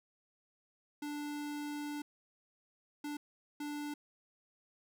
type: tone bursts at uneven times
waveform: square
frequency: 293.7 Hz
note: D4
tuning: in tune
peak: -39 dBFS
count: 3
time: 1.02-2.02 / 3.04-3.17 / 3.6-3.94 s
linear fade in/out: 5 ms
effects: none